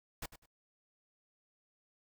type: noise with echo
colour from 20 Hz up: pink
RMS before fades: -41 dBFS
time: 0.22-0.26 s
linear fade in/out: 5 ms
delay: 100 ms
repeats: 2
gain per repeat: -13 dB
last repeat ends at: 0.46 s
effects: noise-tail reverb RT60 0.1 s tail -26 dB re dry